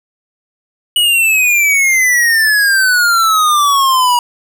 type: exponential sweep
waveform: square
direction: down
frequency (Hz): 2944 to 957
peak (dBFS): -9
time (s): 0.96-4.19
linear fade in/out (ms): 2
effects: none